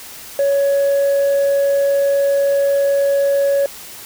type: tone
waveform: sine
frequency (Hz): 559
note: C#5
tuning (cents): +14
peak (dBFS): -10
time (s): 0.39-3.66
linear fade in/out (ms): 2
effects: tanh soft clip ceiling -11 dBFS + white hiss -35 dBFS RMS until 4.05 s